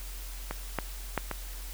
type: clicks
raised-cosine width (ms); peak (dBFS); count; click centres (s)
0.5; -18 / -13 / -12 / -17; 4; 0.51 / 0.787 / 1.177 / 1.313
effects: added 44 Hz sine -38 dBFS peak until 1.73 s + white hiss -46 dBFS RMS until 1.73 s